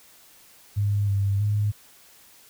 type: tone with pitch steps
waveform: sine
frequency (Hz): 102 / 99.3 / 104.1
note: G#2 / G2 / G#2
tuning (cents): -31 / +23 / +5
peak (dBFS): -20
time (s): 0.76-1.72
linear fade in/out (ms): 20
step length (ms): 320
effects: white hiss -53 dBFS RMS until 2.49 s